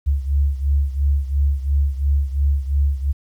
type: beating tone pair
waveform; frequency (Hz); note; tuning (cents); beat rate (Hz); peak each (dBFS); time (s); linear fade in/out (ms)
sine; 69.6 / 72.5; C#2 / D2; +8 / -22; 2.9; -17 / -21; 0.06-3.13; 20
effects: 9-bit